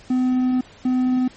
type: tone pair in turn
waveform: triangle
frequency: 254 / 254 Hz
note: B3 / B3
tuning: +49 / +49 cents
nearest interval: unison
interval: 0 cents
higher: neither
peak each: -14 dBFS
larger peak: neither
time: 0.1-0.61 / 0.85-1.28 s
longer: first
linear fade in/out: 5 ms
effects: pink hiss -47 dBFS RMS until 1.36 s + MP3 32 kbps